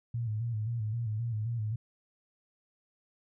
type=tone with vibrato; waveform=sine; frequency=112.4 Hz; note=A2; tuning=37 cents sharp; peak=-30 dBFS; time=0.14-1.76 s; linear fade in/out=5 ms; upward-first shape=square; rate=3.8 Hz; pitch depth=79 cents each way; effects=none